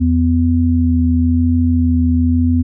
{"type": "tone pair together", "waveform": "sine", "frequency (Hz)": [83.67, 250], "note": ["E2", "B3"], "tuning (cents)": [26, 21], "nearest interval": "octave + perfect fifth", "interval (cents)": 1895, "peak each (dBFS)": -13, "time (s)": [0, 2.63], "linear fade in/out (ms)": 20, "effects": []}